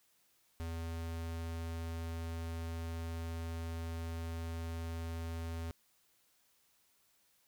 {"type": "tone", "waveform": "square", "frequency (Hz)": 82.7, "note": "E2", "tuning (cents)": 6, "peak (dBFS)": -39, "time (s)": [0.6, 5.71], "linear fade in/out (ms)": 0, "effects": ["white hiss -72 dBFS RMS until 7.47 s"]}